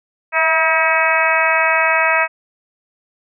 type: harmonic tone with a mistuned harmonic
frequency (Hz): 320.2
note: D#4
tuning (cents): +50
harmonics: 2 / 3 / 4 / 5 / 6 / 7 / 8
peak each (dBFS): -20 / -20 / -20 / -20 / -20 / -20 / -20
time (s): 0.32-2.28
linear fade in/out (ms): 50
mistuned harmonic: 2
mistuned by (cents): +31
effects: none